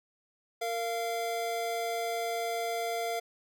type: tone pair together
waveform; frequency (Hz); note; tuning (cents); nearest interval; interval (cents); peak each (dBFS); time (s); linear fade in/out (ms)
square; 460.7 / 691; A#4 / F5; -20 / -19; perfect fifth; 701; -36 / -33; 0.61-3.2; 10
effects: none